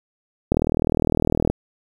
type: click train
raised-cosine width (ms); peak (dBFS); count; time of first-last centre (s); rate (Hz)
2; -5; 40; 0.52-1.5; 39.8
effects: 7-bit